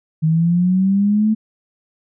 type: linear sweep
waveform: sine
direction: up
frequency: 155.56 to 220 Hz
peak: -12 dBFS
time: 0.22-1.35 s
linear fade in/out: 20 ms
effects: none